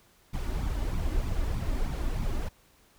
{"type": "noise with flanger", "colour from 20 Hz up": "brown", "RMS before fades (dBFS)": -29, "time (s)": [0.33, 2.49], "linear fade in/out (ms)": 10, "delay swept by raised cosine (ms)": [0.84, 3.44], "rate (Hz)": 3.2, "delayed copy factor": 0.6, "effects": ["pink hiss -62 dBFS RMS until 2.98 s"]}